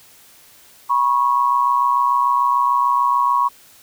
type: tone pair together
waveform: sine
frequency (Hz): 973.2 / 1100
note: B5 / C#6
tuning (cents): -26 / -14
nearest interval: major second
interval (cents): 212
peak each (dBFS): -17 / -16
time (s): 0.89-3.49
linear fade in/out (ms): 20
effects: white hiss -48 dBFS RMS until 3.82 s